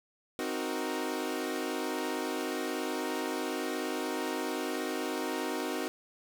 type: chord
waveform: sawtooth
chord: C half-diminished seventh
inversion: none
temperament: equal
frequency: 261.6 / 311.1 / 370 / 466.2 Hz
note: C4 / Eb4 / Gb4 / Bb4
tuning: 0 / 0 / 0 / 0 cents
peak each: -34 / -33 / -33 / -35 dBFS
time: 0.39-5.88 s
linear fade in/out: 0 ms
effects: none